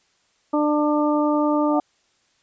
harmonic tone, 298.2 Hz, D4, 27 cents sharp, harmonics 1 / 2 / 3 / 4, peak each -19 / -23 / -26 / -27 dBFS, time 0.53-1.8 s, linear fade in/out 10 ms
sine tone with exponential growth, 733 Hz, F#5, 16 cents flat, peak -19 dBFS, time 1.6-1.8 s, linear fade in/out 1 ms, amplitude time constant 43 ms
effects white hiss -64 dBFS RMS until 2.42 s + resampled to 16000 Hz

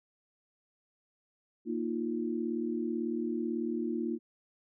sine chord, Bb suspended fourth, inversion none, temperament equal, 233.1 / 311.1 / 349.2 Hz, Bb3 / Eb4 / F4, 0 / 0 / 0 cents, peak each -34 / -36 / -35 dBFS, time 1.65-4.19 s, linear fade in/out 50 ms, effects none

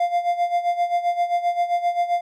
triangle tone with tremolo, 698.5 Hz, F5, in tune, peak -14 dBFS, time 0-2.21 s, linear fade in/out 5 ms, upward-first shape sine, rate 7.6 Hz, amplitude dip 75%, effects none

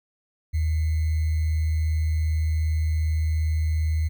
sine tone with sample-and-hold, 78.7 Hz, D#2, 20 cents sharp, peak -20 dBFS, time 0.53-4.09 s, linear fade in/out 20 ms, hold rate 2100 Hz, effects none

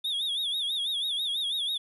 triangle tone with vibrato, 3520 Hz, A7, in tune, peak -26 dBFS, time 0.04-1.78 s, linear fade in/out 10 ms, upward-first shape sine, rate 6.1 Hz, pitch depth 130 cents each way, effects resampled to 32000 Hz + 11-bit

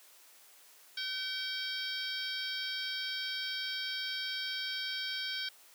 harmonic tone with a mistuned harmonic, 764 Hz, G5, 45 cents flat, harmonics 2 / 3 / 4 / 5 / 6 / 7, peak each -41 / -44 / -40 / -43 / -41 / -44 dBFS, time 0.97-5.49 s, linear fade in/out 5 ms, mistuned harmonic 4, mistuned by +78 cents, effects white hiss -59 dBFS RMS until 5.74 s + high-pass 400 Hz 12 dB/octave

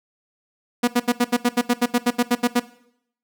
sawtooth tone bursts, 242.3 Hz, B3, 33 cents flat, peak -11 dBFS, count 15, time 0.83-2.599 s, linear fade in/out 10 ms, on 47 ms, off 76 ms, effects noise-tail reverb RT60 0.7 s tail -18 dB re dry

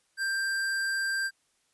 square tone, 1581 Hz, G6, 14 cents sharp, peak -28 dBFS, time 0.17-1.31 s, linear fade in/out 50 ms, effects white hiss -71 dBFS RMS until 1.73 s + resampled to 24000 Hz

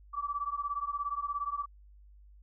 sine beating tone pair, 1147 / 1164 Hz, D6 / D6, -41 / -16 cents, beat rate 17 Hz, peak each -35 / -35 dBFS, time 0.13-1.66 s, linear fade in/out 20 ms, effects added 50 Hz sine -53 dBFS peak until 2.42 s

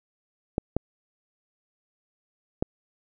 clicks, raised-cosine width 2 ms, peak -10 dBFS, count 3, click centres 0.581 / 0.766 / 2.625 s, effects none

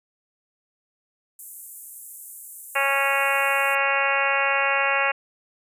white high-pass noise, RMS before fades -38 dBFS, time 1.39-3.75 s, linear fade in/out 2 ms, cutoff 7700 Hz, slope 48 dB/octave
harmonic tone, 275.9 Hz, C#4, 8 cents flat, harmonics 2 / 3 / 4 / 5 / 6 / 7 / 8 / 9 / 10, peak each -28 / -28 / -28 / -28 / -28 / -28 / -28 / -28 / -28 dBFS, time 2.75-5.12 s, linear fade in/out 10 ms
effects resampled to 32000 Hz

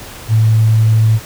sine tone, 110.6 Hz, A2, 9 cents sharp, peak -7 dBFS, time 0.28-1.2 s, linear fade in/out 50 ms, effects pink hiss -32 dBFS RMS until 1.25 s

